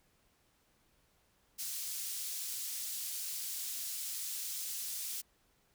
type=high-pass noise; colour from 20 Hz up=pink; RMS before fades=-40 dBFS; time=1.58-5.22 s; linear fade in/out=20 ms; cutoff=5800 Hz; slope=12 dB/octave; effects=pink hiss -72 dBFS RMS until 5.74 s